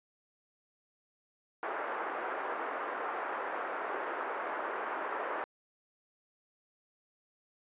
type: band-pass noise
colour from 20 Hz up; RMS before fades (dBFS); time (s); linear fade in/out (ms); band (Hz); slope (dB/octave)
white; -37; 1.63-5.44; 0; 360 to 1500; 24
effects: resampled to 8000 Hz